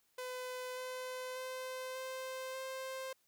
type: tone with pitch steps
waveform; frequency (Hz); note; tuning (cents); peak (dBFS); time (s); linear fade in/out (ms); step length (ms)
sawtooth; 505 / 510 / 515 / 520.1 / 525.2; B4 / C5 / C5 / C5 / C5; +39 / -44 / -28 / -10 / +6; -37; 0.18-3.13; 5; 590
effects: white hiss -75 dBFS RMS until 3.27 s